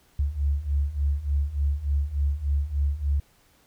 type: beating tone pair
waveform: sine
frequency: 69.3 / 72.7 Hz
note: C#2 / D2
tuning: 0 / -17 cents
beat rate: 3.4 Hz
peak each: -27 / -24 dBFS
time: 0.19-3.2 s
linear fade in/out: 5 ms
effects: pink hiss -61 dBFS RMS until 3.66 s